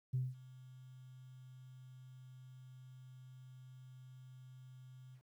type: tone with ADSR envelope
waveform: sine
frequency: 128.4 Hz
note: C3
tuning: 32 cents flat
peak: -31 dBFS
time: 0.13-5.22 s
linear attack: 14 ms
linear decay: 200 ms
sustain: -22 dB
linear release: 76 ms
effects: tanh soft clip ceiling -28 dBFS + 12-bit